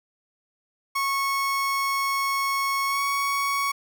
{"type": "tone with pitch glide", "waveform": "30% pulse", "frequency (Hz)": [1100, 1115.4], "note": ["C#6", "C#6"], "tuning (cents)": [-14, 10], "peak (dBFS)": -20, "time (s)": [0.95, 3.72], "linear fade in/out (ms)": 10, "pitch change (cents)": 24, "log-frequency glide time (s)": [2.87, 3.01], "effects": []}